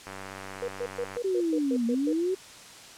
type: click train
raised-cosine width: 0.5 ms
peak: -24 dBFS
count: 107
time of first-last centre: 0.07-1.17 s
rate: 96.4 Hz
type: tone bursts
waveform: sine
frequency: 481.2 Hz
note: B4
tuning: 45 cents flat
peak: -28 dBFS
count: 9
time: 0.62-2.129 s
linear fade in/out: 5 ms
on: 61 ms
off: 120 ms
type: linear two-way sweep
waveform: sine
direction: down then up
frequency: 392.7 to 227 to 386.4 Hz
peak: -24 dBFS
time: 1.24-2.35 s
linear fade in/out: 10 ms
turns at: 1.86 s
effects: white hiss -47 dBFS RMS until 2.97 s + low-pass 8000 Hz 12 dB/octave